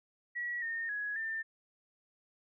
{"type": "tone with pitch steps", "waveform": "sine", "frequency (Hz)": [1926, 1831, 1674, 1792], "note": ["B6", "A#6", "G#6", "A6"], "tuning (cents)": [-44, -32, 13, 31], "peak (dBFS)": -34, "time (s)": [0.35, 1.43], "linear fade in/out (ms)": 20, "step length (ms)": 270, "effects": []}